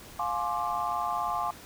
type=chord; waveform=sine; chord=D half-diminished seventh; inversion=first; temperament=just; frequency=704.8 / 845.8 / 1057.2 / 1174.7 Hz; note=F5 / Ab5 / C6 / D6; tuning=+16 / +31 / +18 / 0 cents; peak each=-33 dBFS; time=0.19-1.51 s; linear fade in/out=5 ms; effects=pink hiss -48 dBFS RMS until 1.65 s